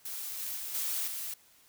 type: noise with level steps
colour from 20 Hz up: blue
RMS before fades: -39 / -37 / -39 / -33 / -38 dBFS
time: 0.05-1.34 s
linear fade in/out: 5 ms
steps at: 0.39 / 0.56 / 0.74 / 1.07 s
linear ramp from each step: 10 ms
effects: white hiss -62 dBFS RMS until 1.68 s